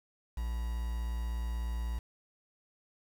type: tone with quantisation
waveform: triangle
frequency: 58.2 Hz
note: A#1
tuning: 2 cents flat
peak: -30 dBFS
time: 0.37-1.99 s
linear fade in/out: 5 ms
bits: 8
effects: none